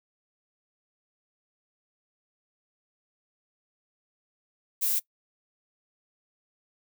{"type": "noise", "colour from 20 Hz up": "violet", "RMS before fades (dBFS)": -26, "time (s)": [4.81, 5], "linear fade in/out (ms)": 20, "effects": ["noise-tail reverb RT60 0.1 s tail -21 dB re dry"]}